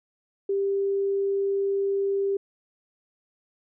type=tone; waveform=sine; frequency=395.1 Hz; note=G4; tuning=14 cents sharp; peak=-22 dBFS; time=0.49-2.37 s; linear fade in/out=5 ms; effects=none